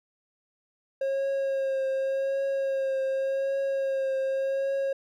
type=tone with vibrato; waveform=triangle; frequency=540 Hz; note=C#5; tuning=45 cents flat; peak=-23 dBFS; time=1.01-4.93 s; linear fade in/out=5 ms; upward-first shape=triangle; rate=0.87 Hz; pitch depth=25 cents each way; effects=none